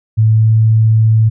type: tone with pitch glide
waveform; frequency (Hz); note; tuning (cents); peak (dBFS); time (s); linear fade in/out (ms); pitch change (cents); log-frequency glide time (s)
sine; 110 to 110.7; A2 to A2; 0 to +11; -6; 0.17-1.3; 20; +11; 0.32-0.53
effects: none